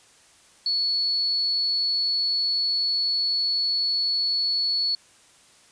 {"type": "tone", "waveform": "sine", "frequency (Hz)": 4408, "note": "C#8", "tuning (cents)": -11, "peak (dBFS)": -21, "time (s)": [0.66, 4.95], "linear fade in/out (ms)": 2, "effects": ["white hiss -55 dBFS RMS until 5.71 s", "resampled to 22050 Hz"]}